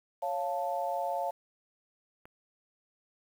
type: chord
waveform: sine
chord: Db augmented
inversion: none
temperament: equal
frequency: 554.4 / 698.5 / 880 Hz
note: Db5 / F5 / A5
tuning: 0 / 0 / 0 cents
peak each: -35 / -33 / -35 dBFS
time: 0.22-1.31 s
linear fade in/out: 10 ms
type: click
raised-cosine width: 0.5 ms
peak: -35 dBFS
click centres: 2.255 s
effects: 9-bit